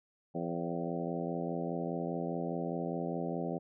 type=harmonic tone with a mistuned harmonic; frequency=84.9 Hz; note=F2; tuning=48 cents flat; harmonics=2 / 3 / 4 / 5 / 6 / 7 / 8 / 9; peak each=-38 / -40 / -41 / -42 / -43 / -43 / -44 / -45 dBFS; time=0.34-3.59 s; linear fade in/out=20 ms; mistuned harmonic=7; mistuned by=-41 cents; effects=none